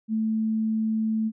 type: tone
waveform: sine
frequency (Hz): 220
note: A3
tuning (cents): 0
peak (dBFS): -22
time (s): 0.08-1.32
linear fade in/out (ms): 50
effects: none